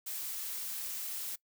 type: noise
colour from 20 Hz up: blue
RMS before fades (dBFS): -39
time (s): 0.06-1.36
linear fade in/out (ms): 10
effects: noise-tail reverb RT60 0.1 s tail -22 dB re dry